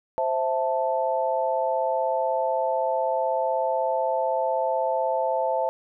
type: chord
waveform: sine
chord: A minor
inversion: first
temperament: equal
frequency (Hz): 523.3 / 659.3 / 880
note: C5 / E5 / A5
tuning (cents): 0 / 0 / 0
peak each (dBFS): -26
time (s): 0.18-5.69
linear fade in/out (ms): 0
effects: none